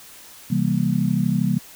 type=chord; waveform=sine; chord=C dominant seventh; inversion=none; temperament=just; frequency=130.81 / 163.52 / 196.22 / 235.5 Hz; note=C3 / E3 / G3 / Bb3; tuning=0 / -14 / +2 / +18 cents; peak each=-25 / -22 / -22 / -24 dBFS; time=0.5-1.59 s; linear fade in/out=10 ms; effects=white hiss -44 dBFS RMS until 1.75 s